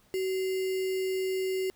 sine tone with sample-and-hold, 377.5 Hz, F#4, 35 cents sharp, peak -27 dBFS, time 0.14-1.7 s, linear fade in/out 0 ms, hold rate 2450 Hz, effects pink hiss -64 dBFS RMS until 1.75 s

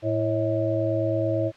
harmonic tone with a mistuned harmonic, 110 Hz, A2, in tune, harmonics 1 / 3 / 5 / 6, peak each -27 / -27 / -27 / -27 dBFS, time 0.02-1.52 s, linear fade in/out 50 ms, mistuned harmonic 6, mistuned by -56 cents, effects white hiss -51 dBFS RMS until 1.56 s + low-pass 3000 Hz 12 dB/octave

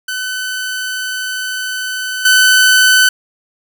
sawtooth tone with level steps, 1511 Hz, F#6, 36 cents sharp, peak -15 / -3 dBFS, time 0.08-3.09 s, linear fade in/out 5 ms, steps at 2.25 s, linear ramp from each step 5 ms, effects none

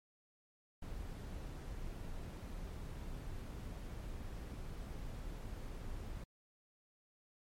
brown noise, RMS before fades -45 dBFS, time 0.82-6.24 s, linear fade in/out 5 ms, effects MP3 64 kbps

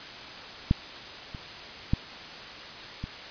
clicks, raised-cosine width 5 ms, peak -8 / -26 / -10 / -21 dBFS, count 4, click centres 0.711 / 1.348 / 1.935 / 3.04 s, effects white hiss -41 dBFS RMS until 3.3 s + resampled to 11025 Hz

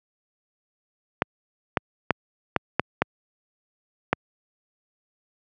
clicks, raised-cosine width 0.5 ms, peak -3 dBFS, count 7, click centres 1.221 / 1.772 / 2.107 / 2.563 / 2.796 / 3.02 / 4.13 s, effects high-pass 100 Hz 12 dB/octave

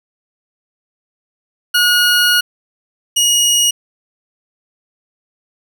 20% pulse tone pair in turn, 1445 / 2890 Hz, F#6 / F#7, -41 / -41 cents, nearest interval octave, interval 1200 cents, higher second, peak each -5 dBFS, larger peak neither, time 1.74-2.41 / 3.16-3.71 s, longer first, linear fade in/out 10 ms, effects none

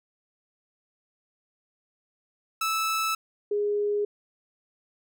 sawtooth / sine tone pair in turn, 1311 / 412.9 Hz, E6 / G#4, -10 / -10 cents, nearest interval octave + minor sixth, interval 2000 cents, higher first, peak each -21 / -23 dBFS, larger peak first, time 2.61-3.15 / 3.51-4.05 s, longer neither, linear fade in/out 5 ms, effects none

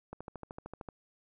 click train, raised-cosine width 1 ms, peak -28 dBFS, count 11, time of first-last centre 0.13-0.888 s, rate 13.2 Hz, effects none

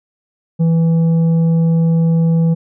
sine tone with tanh clipping, 164.81 Hz, E3, in tune, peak -11 dBFS, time 0.59-2.55 s, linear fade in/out 20 ms, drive 6 dB, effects none

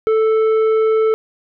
sine tone with tanh clipping, 440 Hz, A4, in tune, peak -13 dBFS, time 0.07-1.14 s, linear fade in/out 0 ms, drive 8 dB, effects none

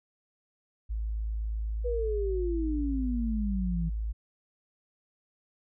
sine tone, 54.1 Hz, A1, 29 cents flat, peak -29 dBFS, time 0.89-4.13 s, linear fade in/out 20 ms
sine exponential sweep, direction down, 493.9 to 160.6 Hz, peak -29 dBFS, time 1.84-3.9 s, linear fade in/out 20 ms
effects none

